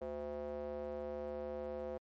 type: tone with band-pass filter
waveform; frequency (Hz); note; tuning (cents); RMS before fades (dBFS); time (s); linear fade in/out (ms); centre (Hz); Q
square; 73.42; D2; 0; -42; 0.01-1.98; 10; 530; 3.5
effects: MP3 48 kbps